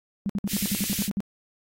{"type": "tone bursts", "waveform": "sine", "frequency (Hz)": 200, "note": "G3", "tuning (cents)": 35, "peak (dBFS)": -23, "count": 11, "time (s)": [0.26, 1.204], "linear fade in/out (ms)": 0, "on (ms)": 34, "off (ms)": 57}
{"type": "band-stop noise", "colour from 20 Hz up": "white", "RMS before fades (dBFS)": -30, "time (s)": [0.47, 1.1], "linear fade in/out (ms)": 50, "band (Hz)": [100, 2000], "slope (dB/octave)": 24}
{"effects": ["AAC 48 kbps"]}